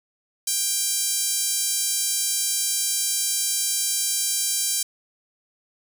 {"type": "tone with high-pass filter", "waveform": "5% pulse", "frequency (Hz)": 790, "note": "G5", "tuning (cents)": 13, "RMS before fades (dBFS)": -24, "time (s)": [0.47, 4.83], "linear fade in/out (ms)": 5, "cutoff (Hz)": 6200, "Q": 0.58, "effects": []}